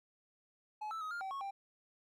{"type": "tone with pitch steps", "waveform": "triangle", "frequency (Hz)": [852, 1319, 1261, 1404, 769, 1100, 789], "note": ["G#5", "E6", "D#6", "F6", "G5", "C#6", "G5"], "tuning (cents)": [44, 1, 23, 9, -33, -14, 11], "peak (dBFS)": -37, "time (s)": [0.81, 1.51], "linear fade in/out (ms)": 10, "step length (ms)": 100, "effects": []}